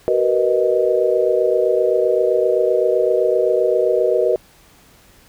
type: chord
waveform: sine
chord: B major seventh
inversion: second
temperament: equal with one note detuned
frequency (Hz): 378.2 / 466.2 / 493.9 / 622.3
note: F#4 / A#4 / B4 / D#5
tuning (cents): +38 / 0 / 0 / 0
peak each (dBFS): -19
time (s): 0.08-4.36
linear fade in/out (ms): 0
effects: pink hiss -50 dBFS RMS until 5.28 s